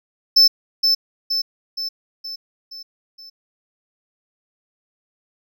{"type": "tone with echo", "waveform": "triangle", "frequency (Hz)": 5274, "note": "E8", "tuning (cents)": 0, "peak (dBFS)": -7, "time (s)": [0.36, 0.48], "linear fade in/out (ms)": 10, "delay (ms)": 470, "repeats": 6, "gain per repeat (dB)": -5, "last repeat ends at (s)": 3.3, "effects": []}